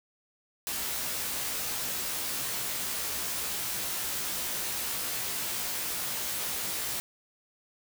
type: noise with comb filter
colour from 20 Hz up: white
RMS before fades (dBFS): -33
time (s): 0.67-7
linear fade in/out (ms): 0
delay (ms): 16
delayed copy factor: +0.75
effects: none